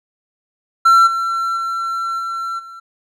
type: tone with level steps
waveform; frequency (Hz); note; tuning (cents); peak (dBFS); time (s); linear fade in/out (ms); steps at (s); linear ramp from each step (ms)
triangle; 1352; E6; +43; -5 / -15 / -17 / -19 / -31; 0.85-2.8; 10; 1.06 / 1.56 / 2.18 / 2.58; 20
effects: none